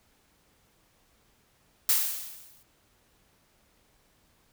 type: noise with exponential decay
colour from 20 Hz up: blue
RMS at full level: -21 dBFS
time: 1.89-2.63 s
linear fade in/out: 2 ms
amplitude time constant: 160 ms
effects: pink hiss -66 dBFS RMS until 4.52 s